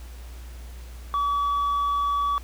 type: tone with tanh clipping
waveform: sine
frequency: 1142 Hz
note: D6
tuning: 49 cents flat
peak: -22 dBFS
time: 1.14-2.38 s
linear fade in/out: 0 ms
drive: 2 dB
effects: added 60 Hz sine -37 dBFS peak until 2.43 s + pink hiss -50 dBFS RMS until 2.43 s